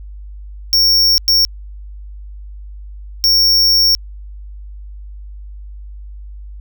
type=tone bursts at uneven times; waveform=square; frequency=5500 Hz; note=F8; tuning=27 cents flat; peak=-9 dBFS; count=3; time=0.73-1.18 / 1.28-1.45 / 3.24-3.95 s; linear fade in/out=0 ms; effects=added 50 Hz sine -29 dBFS peak until 6.6 s